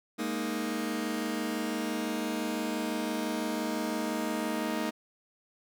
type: chord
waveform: sawtooth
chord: Ab suspended second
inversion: none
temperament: just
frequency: 207.7 / 233.6 / 311.5 Hz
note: Ab3 / Bb3 / Eb4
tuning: 0 / +4 / +2 cents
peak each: -33 / -30 / -30 dBFS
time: 0.18-4.91 s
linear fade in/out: 20 ms
effects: none